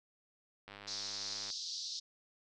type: click train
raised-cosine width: 0.3 ms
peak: -33 dBFS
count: 84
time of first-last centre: 0.68-1.502 s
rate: 101 Hz
type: band-pass noise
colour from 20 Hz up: pink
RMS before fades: -42 dBFS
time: 0.87-2 s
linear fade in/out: 10 ms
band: 4000 to 5800 Hz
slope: 48 dB/octave
effects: none